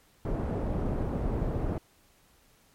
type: low-pass noise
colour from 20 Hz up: pink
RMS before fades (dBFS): -30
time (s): 0.25-1.78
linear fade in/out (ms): 2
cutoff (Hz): 590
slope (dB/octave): 12
effects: pink hiss -63 dBFS RMS until 2.74 s + MP3 64 kbps